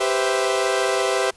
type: chord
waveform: sawtooth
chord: C major seventh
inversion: second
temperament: equal with one note detuned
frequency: 392 / 497.6 / 523.3 / 659.3 Hz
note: G4 / B4 / C5 / E5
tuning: 0 / +13 / 0 / 0 cents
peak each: -19 / -22 / -21 / -21 dBFS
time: 0-1.31 s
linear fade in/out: 10 ms
effects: pink hiss -52 dBFS RMS until 1.36 s + resampled to 24000 Hz